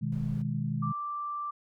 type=chord; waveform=sine; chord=G# minor; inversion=first; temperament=just; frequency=124.59 / 155.74 / 207.7 Hz; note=B2 / D#3 / G#3; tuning=+16 / +2 / 0 cents; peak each=-33 / -32 / -34 dBFS; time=0.01-0.93 s; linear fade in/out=20 ms
type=noise; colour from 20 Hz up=brown; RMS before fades=-45 dBFS; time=0.12-0.42 s; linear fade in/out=2 ms
type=tone; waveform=sine; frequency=1174.7 Hz; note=D6; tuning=in tune; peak=-32 dBFS; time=0.82-1.51 s; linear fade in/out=10 ms
effects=none